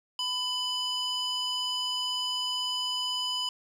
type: tone with band-pass filter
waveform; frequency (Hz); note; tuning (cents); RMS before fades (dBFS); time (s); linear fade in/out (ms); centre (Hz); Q
square; 998; B5; +18; -31; 0.19-3.49; 2; 3900; 9
effects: 10-bit